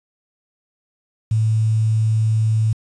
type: tone with quantisation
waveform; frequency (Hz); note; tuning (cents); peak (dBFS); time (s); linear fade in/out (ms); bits
sine; 110; A2; 0; -14; 1.31-2.73; 5; 7
effects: resampled to 22050 Hz